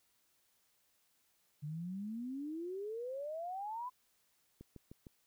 sine exponential sweep, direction up, 143.8 to 1022 Hz, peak -39 dBFS, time 1.62-3.9 s, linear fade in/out 20 ms
click train, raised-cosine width 3 ms, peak -38 dBFS, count 4, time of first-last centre 4.61-5.068 s, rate 6.55 Hz
effects white hiss -75 dBFS RMS until 5.26 s

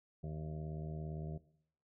harmonic tone with a mistuned harmonic, 77.78 Hz, D#2, in tune, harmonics 1 / 2 / 3 / 4 / 5 / 6 / 7 / 8 / 9, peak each -46 / -41 / -55 / -59 / -52 / -62 / -57 / -58 / -57 dBFS, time 0.23-1.38 s, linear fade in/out 10 ms, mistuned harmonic 9, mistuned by -46 cents, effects noise-tail reverb RT60 0.7 s tail -19 dB re dry

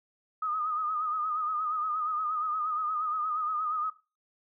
sine tone with vibrato, 1244.5 Hz, D#6, in tune, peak -28 dBFS, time 0.42-3.9 s, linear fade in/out 5 ms, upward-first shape sine, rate 8.5 Hz, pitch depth 60 cents each way, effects noise-tail reverb RT60 0.3 s tail -17 dB re dry

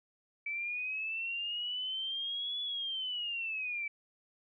sine linear two-way sweep, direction up then down, 2300 to 3429 to 2300 Hz, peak -34 dBFS, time 0.46-3.88 s, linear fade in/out 5 ms, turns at 2.61 s, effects none

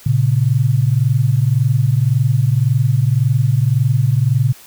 sine tone pair together, 114.7 / 136.53 Hz, A#2 / C#3, -28 / -26 cents, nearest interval minor third, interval 302 cents, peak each -14 dBFS, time 0.06-4.53 s, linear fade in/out 5 ms, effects white hiss -42 dBFS RMS until 4.66 s

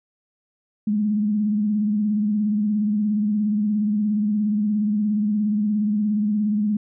sine tone with vibrato, 209.8 Hz, G#3, 18 cents sharp, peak -18 dBFS, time 0.87-6.77 s, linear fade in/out 5 ms, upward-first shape sine, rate 17 Hz, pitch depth 55 cents each way, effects none

